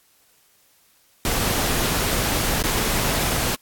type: noise with dropouts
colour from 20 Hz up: pink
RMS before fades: -22 dBFS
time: 1.25-3.55 s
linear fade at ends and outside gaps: 1 ms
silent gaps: 2.621-2.638 s
effects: white hiss -59 dBFS RMS until 3.61 s + AAC 64 kbps